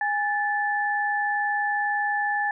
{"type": "tone pair together", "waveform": "sine", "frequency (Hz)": [824, 1746], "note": ["G#5", "A6"], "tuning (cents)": [-14, -14], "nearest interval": "octave + minor second", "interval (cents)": 1300, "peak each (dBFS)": -25, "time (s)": [0.01, 2.51], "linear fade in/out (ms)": 2, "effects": []}